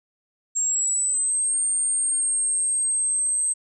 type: exponential two-way sweep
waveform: sine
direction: up then down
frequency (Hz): 7459 to 8660 to 8260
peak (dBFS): -20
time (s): 0.55-3.54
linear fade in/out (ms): 20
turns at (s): 1.65
effects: none